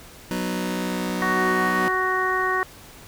sawtooth chord, B major, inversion second, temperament just, 185.21 / 246.9 / 308.7 Hz, F#3 / B3 / D#4, +2 / 0 / -14 cents, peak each -23 / -25 / -28 dBFS, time 0.31-1.88 s, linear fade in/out 0 ms
harmonic tone, 372.6 Hz, F#4, 12 cents sharp, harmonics 1 / 2 / 3 / 4 / 5, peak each -27 / -30 / -24 / -29 / -25 dBFS, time 1.22-2.63 s, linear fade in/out 0 ms
effects pink hiss -45 dBFS RMS until 3.07 s

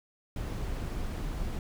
brown noise, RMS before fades -34 dBFS, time 0.36-1.59 s, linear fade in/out 2 ms, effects none

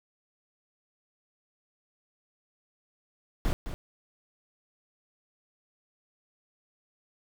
brown noise with echo, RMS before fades -26 dBFS, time 3.45-3.53 s, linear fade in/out 0 ms, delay 210 ms, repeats 1, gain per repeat -9 dB, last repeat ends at 3.74 s, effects none

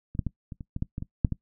clicks, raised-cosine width 5 ms, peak -25 / -13 / -16 / -25 / -26 / -19 / -15 / -20 / -21 / -7 / -16 dBFS, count 11, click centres 0.151 / 0.192 / 0.267 / 0.522 / 0.608 / 0.764 / 0.824 / 0.981 / 1.024 / 1.248 / 1.323 s, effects noise-tail reverb RT60 0.1 s tail -20 dB re dry

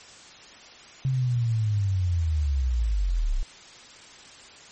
sine linear sweep, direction down, 134.2 to 30.11 Hz, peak -21 dBFS, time 1.05-3.43 s, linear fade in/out 0 ms, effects white hiss -47 dBFS RMS until 4.71 s + MP3 32 kbps

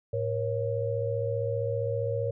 sine tone cluster, 108.7 / 474.8 / 550 Hz, A2 / A#4 / C#5, -21 / +32 / -14 cents, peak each -31 dBFS, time 0.13-2.31 s, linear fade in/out 5 ms, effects none

